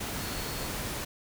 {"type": "tone in noise", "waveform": "sine", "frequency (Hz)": 4350, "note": "C#8", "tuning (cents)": -33, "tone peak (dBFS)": -45, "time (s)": [0.2, 0.69], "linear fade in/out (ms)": 10, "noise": "pink", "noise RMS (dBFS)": -35, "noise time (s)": [0, 1.05], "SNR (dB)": -13, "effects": []}